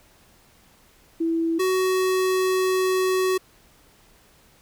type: tone pair in turn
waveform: sine / square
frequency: 329.6 / 373.5 Hz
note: E4 / F#4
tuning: 0 / +16 cents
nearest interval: major second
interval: 216 cents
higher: second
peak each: -20 dBFS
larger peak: neither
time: 1.2-1.59 / 1.59-3.38 s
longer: second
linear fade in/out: 10 ms
effects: pink hiss -56 dBFS RMS until 4.61 s